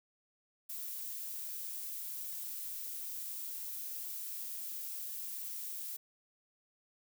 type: noise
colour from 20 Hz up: violet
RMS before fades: -42 dBFS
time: 0.69-5.97 s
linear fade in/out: 10 ms
effects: none